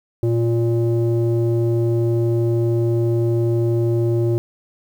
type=tone with low-pass filter; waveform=square; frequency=116.54 Hz; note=A#2; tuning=in tune; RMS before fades=-18 dBFS; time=0.23-4.38 s; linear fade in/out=0 ms; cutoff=430 Hz; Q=5.7; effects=8-bit